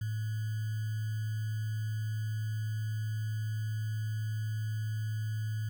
sine tone with sample-and-hold, 108.6 Hz, A2, 22 cents flat, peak -31 dBFS, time 0.01-5.69 s, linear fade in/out 5 ms, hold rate 1575 Hz, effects none

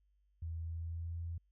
sine tone with pitch glide, 82.1 to 84.26 Hz, E2 to E2, -6 to +38 cents, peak -38 dBFS, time 0.42-1.38 s, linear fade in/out 5 ms, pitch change +44 cents, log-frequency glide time 0.58-1.17 s, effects added 50 Hz sine -70 dBFS peak until 1.51 s

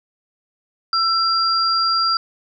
sine tone pair together, 1340 / 4770 Hz, E6 / D8, +28 / +26 cents, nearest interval octave + minor seventh, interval 2198 cents, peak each -18 dBFS, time 0.93-2.17 s, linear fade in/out 2 ms, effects none

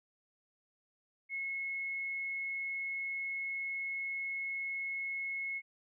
sine tone, 2179 Hz, C#7, 30 cents flat, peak -35 dBFS, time 1.29-5.62 s, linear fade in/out 50 ms, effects none

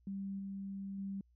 sine tone with level steps, 196 Hz, G3, in tune, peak -38 / -40 / -38 dBFS, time 0.07-1.21 s, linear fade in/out 2 ms, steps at 0.39 / 0.98 s, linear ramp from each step 5 ms, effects added 60 Hz sine -66 dBFS peak until 1.35 s

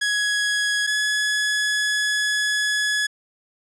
sawtooth tone pair in turn, 1671 / 1693.3 Hz, G#6 / G#6, +10 / +33 cents, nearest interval unison, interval 23 cents, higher second, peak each -16 dBFS, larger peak neither, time 0.01-0.87 / 0.87-3.07 s, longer second, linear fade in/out 10 ms, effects resampled to 22050 Hz

